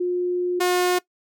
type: tone pair in turn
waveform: sine / sawtooth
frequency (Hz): 357.3 / 359.8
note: F4 / F#4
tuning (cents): +40 / -48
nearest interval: unison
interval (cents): 12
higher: second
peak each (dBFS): -20 / -14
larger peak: second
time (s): 0-0.6 / 0.6-0.99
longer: first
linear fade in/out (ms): 10
effects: noise-tail reverb RT60 0.1 s tail -21 dB re dry